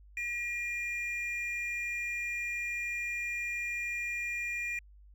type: tone pair together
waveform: triangle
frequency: 1914 / 2411 Hz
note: A#6 / D7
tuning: +45 / +45 cents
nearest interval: major third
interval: 400 cents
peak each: -38 / -32 dBFS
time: 0.17-4.79 s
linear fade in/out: 2 ms
effects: added 50 Hz sine -53 dBFS peak until 5.14 s